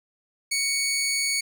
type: tone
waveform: 15% pulse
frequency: 2232 Hz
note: C#7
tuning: 11 cents sharp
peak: -16 dBFS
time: 0.51-1.41 s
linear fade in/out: 10 ms
effects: none